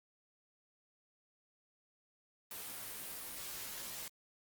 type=noise with comb filter; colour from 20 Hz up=white; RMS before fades=-45 dBFS; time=2.51-4.08 s; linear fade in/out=2 ms; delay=13 ms; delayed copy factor=-1; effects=Opus 32 kbps